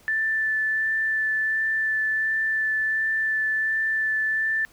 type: tone with vibrato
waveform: sine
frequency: 1760 Hz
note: A6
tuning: in tune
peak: -21 dBFS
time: 0.08-4.65 s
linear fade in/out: 0 ms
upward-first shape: sine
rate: 1.4 Hz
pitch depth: 10 cents each way
effects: pink hiss -55 dBFS RMS until 4.72 s